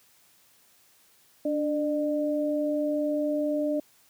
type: tone pair together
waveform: sine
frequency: 293.7 / 601.8 Hz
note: D4 / D5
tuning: 0 / +42 cents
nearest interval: octave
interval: 1242 cents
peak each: -27 dBFS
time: 1.45-3.8 s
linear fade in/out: 5 ms
effects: white hiss -61 dBFS RMS until 4.09 s + high-pass 60 Hz 12 dB/octave